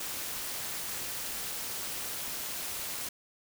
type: noise with amplitude modulation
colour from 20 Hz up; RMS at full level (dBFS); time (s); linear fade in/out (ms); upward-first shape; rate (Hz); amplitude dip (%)
white; -34; 0-3.09; 5; sine; 289; 65
effects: none